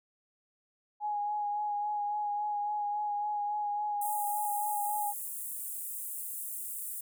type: tone with vibrato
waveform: sine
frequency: 830.6 Hz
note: G#5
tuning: in tune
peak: -30 dBFS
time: 1-5.14 s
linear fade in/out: 50 ms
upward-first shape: sine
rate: 3.6 Hz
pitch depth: 19 cents each way
type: high-pass noise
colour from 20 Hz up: pink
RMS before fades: -39 dBFS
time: 4.01-7.01 s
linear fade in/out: 5 ms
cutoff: 8400 Hz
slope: 48 dB/octave
effects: none